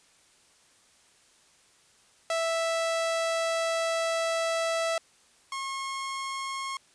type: tone pair in turn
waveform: sawtooth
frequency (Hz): 659 / 1082.6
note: E5 / C#6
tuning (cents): -1 / -41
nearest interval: major sixth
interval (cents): 860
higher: second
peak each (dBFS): -22 / -28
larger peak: first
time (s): 2.3-4.98 / 5.52-6.77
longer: first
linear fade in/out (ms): 2
effects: white hiss -61 dBFS RMS until 6.94 s + resampled to 22050 Hz